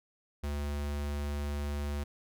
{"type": "tone", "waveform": "square", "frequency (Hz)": 72.5, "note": "D2", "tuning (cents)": -22, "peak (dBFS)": -33, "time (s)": [0.43, 2.04], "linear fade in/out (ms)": 10, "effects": []}